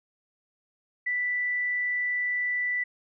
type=tone; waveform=sine; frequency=1975.5 Hz; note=B6; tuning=in tune; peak=-25 dBFS; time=1.06-2.84 s; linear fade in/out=10 ms; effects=none